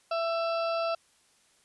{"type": "harmonic tone", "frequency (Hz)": 666, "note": "E5", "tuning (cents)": 18, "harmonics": [1, 2, 4, 5, 6, 7, 8], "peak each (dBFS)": [-28, -33, -40, -50, -47, -44, -50], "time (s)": [0.11, 0.95], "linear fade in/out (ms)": 5, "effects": ["white hiss -65 dBFS RMS until 1.64 s", "resampled to 24000 Hz"]}